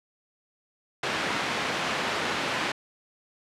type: band-pass noise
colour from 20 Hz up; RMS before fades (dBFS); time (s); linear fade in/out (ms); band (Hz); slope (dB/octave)
white; -29; 1.03-2.72; 5; 140 to 2400; 12
effects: low-pass 10000 Hz 12 dB/octave